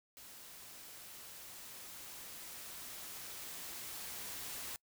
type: noise with level ramp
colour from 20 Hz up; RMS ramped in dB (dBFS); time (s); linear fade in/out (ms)
white; -54 to -44; 0.17-4.76; 0
effects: noise-tail reverb RT60 0.1 s tail -25 dB re dry